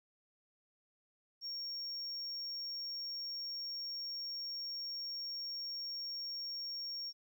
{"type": "tone", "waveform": "sine", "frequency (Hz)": 5540, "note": "F8", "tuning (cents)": -15, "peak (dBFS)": -37, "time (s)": [1.41, 7.13], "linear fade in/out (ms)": 50, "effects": ["tanh soft clip ceiling -38 dBFS", "12-bit"]}